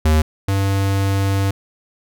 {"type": "tone pair in turn", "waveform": "square", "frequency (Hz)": [77.78, 98], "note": ["D#2", "G2"], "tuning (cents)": [0, 0], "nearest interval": "major third", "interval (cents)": 400, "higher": "second", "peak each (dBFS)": [-12, -16], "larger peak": "first", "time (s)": [[0.05, 0.22], [0.48, 1.51]], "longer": "second", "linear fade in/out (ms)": 5, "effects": []}